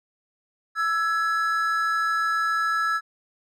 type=tone pair together; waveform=triangle; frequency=1327 / 1679.7 Hz; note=E6 / G#6; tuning=+11 / +19 cents; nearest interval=major third; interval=408 cents; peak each=-21 / -24 dBFS; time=0.75-3.01 s; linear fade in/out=50 ms; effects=none